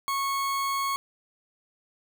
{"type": "tone", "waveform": "40% pulse", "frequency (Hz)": 1100, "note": "C#6", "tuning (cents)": -14, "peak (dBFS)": -25, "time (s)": [0.08, 0.96], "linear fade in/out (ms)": 0, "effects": []}